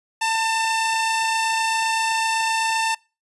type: tone pair together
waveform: sawtooth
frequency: 896.6 / 2662 Hz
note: A5 / E7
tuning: +32 / +16 cents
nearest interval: octave + perfect fifth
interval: 1884 cents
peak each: -16 / -24 dBFS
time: 0.21-2.95 s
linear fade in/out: 10 ms
effects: noise-tail reverb RT60 0.3 s tail -25 dB re dry + resampled to 24000 Hz